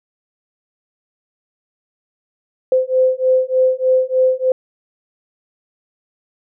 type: beating tone pair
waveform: sine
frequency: 514 / 517.3 Hz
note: C5 / C5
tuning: -31 / -20 cents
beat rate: 3.3 Hz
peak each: -15 / -15 dBFS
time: 2.72-4.52 s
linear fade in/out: 2 ms
effects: none